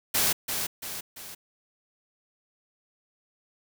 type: noise with echo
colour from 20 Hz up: white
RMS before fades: -24 dBFS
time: 0.14-0.33 s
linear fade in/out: 10 ms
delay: 340 ms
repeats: 3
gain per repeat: -6 dB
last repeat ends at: 1.35 s
effects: none